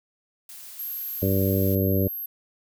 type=noise; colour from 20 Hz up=blue; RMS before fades=-42 dBFS; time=0.49-1.75 s; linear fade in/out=2 ms
type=tone; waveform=sine; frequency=12544 Hz; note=G9; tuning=in tune; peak=-30 dBFS; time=0.79-2.26 s; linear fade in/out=5 ms
type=harmonic tone; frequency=96.6 Hz; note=G2; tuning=25 cents flat; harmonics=1 / 2 / 3 / 4 / 5 / 6; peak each=-23 / -26 / -28 / -29 / -30 / -31 dBFS; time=1.22-2.08 s; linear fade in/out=5 ms
effects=none